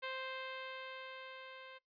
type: tone with level ramp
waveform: 10% pulse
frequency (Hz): 523.3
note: C5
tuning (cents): 0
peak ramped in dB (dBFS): -31 to -43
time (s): 0.02-1.79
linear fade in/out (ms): 20
effects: noise-tail reverb RT60 0.2 s tail -25 dB re dry + resampled to 11025 Hz